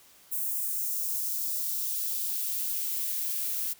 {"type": "noise with high-pass filter sweep", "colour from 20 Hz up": "violet", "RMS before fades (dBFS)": -31, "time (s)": [0.31, 3.74], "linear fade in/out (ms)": 20, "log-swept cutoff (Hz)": [9000, 1300], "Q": 1.1, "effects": ["white hiss -57 dBFS RMS until 3.79 s"]}